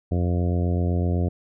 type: harmonic tone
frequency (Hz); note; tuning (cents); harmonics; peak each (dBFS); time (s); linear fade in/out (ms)
87.9; F2; +12; 1 / 2 / 3 / 4 / 5 / 6 / 7 / 8; -21 / -27 / -31 / -33 / -35 / -37 / -38 / -39; 0.11-1.29; 10
effects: none